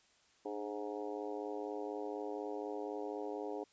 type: harmonic tone with a mistuned harmonic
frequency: 104.1 Hz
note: G#2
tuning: 5 cents sharp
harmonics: 3 / 4 / 5 / 6 / 7 / 8 / 9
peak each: -45 / -42 / -46 / -52 / -48 / -51 / -54 dBFS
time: 0.45-3.64 s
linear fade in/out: 5 ms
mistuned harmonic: 3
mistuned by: -57 cents
effects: white hiss -69 dBFS RMS until 3.72 s + resampled to 16000 Hz

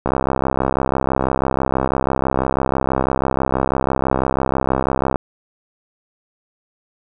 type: click train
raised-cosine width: 1 ms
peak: -3 dBFS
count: 338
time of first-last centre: 0.06-5.158 s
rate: 66.1 Hz
effects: none

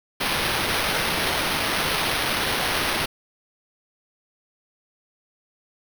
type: noise with sample-and-hold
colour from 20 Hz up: violet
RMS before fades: -24 dBFS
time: 0.2-3.06 s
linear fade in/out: 10 ms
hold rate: 7350 Hz
effects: none

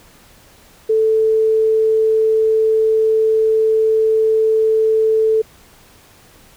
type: tone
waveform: sine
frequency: 440 Hz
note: A4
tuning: in tune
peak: -11 dBFS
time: 0.89-5.42 s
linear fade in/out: 10 ms
effects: pink hiss -47 dBFS RMS until 6.56 s

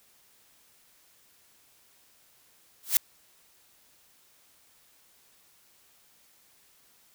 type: noise with exponential growth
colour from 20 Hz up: blue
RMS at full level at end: -17 dBFS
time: 2.83-2.97 s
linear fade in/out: 1 ms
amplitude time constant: 30 ms
effects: white hiss -62 dBFS RMS until 7.14 s

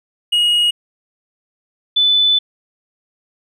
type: tone pair in turn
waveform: triangle / sine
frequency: 2885 / 3499 Hz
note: F#7 / A7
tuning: -44 / -10 cents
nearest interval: minor third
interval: 334 cents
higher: second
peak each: -10 dBFS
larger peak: neither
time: 0.32-0.71 / 1.96-2.39 s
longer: second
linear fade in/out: 10 ms
effects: none

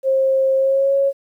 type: tone with pitch glide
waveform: sine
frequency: 533 to 551.2 Hz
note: C5 to C#5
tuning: +32 to -10 cents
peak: -13 dBFS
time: 0.03-1.13 s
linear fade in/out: 50 ms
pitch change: +58 cents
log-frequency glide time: 0.56-0.93 s
effects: 9-bit

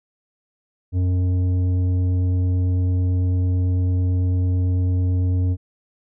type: tone with tanh clipping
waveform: sine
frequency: 90.9 Hz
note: F#2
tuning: 30 cents flat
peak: -18 dBFS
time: 0.92-5.57 s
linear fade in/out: 50 ms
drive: 9 dB
effects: none

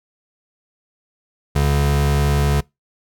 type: tone pair together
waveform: square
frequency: 71.3 / 142.32 Hz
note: C#2 / C#3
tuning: +49 / +46 cents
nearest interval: octave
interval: 1197 cents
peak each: -18 / -18 dBFS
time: 1.55-2.61 s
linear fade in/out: 10 ms
effects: noise-tail reverb RT60 0.2 s tail -24 dB re dry

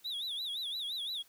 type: tone with vibrato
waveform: triangle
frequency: 3617 Hz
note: A7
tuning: 47 cents sharp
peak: -34 dBFS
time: 0.04-1.23 s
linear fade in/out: 20 ms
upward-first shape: sine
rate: 5.8 Hz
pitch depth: 170 cents each way
effects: white hiss -64 dBFS RMS until 1.28 s

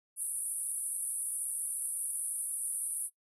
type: band-pass noise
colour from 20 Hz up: white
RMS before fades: -36 dBFS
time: 0.16-3.1 s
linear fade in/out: 50 ms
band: 9100 to 11000 Hz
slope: 96 dB/octave
effects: noise-tail reverb RT60 0.1 s tail -19 dB re dry

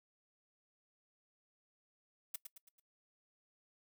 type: noise with echo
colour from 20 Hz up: blue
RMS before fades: -40 dBFS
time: 2.34-2.36 s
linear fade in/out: 5 ms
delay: 110 ms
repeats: 4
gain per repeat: -7 dB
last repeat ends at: 2.8 s
effects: noise-tail reverb RT60 0.1 s tail -20 dB re dry

